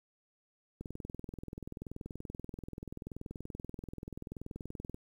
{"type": "click train", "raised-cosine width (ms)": 3, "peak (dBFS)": -29, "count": 87, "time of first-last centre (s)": [0.81, 4.945], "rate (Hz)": 20.8, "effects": ["10-bit"]}